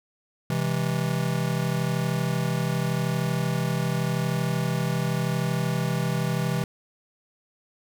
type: chord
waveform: square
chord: C augmented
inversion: none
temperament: just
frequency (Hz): 130.81 / 163.52 / 204.4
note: C3 / E3 / G#3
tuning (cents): 0 / -14 / -27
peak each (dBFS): -28 / -27 / -33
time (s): 0.5-6.64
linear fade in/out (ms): 2
effects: none